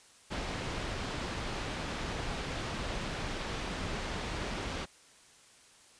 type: low-pass noise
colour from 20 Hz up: pink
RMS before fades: -37 dBFS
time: 0.3-4.86 s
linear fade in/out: 20 ms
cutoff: 4400 Hz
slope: 12 dB/octave
effects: white hiss -59 dBFS RMS until 5.99 s + resampled to 22050 Hz